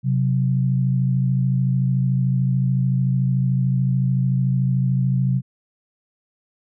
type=tone pair together; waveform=sine; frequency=130.81 / 184.41 Hz; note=C3 / F#3; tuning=0 / -6 cents; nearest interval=tritone; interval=594 cents; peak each=-17 / -23 dBFS; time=0.03-5.42 s; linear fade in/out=50 ms; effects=none